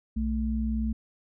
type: tone pair together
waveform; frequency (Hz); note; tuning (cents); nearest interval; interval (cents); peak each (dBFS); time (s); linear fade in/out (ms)
sine; 61.85 / 220.4; B1 / A3; +3 / +3; octave + minor seventh; 2200; -28; 0.16-0.93; 10
effects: none